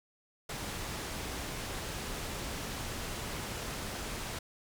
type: low-pass noise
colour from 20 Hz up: pink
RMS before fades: -39 dBFS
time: 0.49-4.39 s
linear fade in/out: 5 ms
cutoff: 11000 Hz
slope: 12 dB/octave
effects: none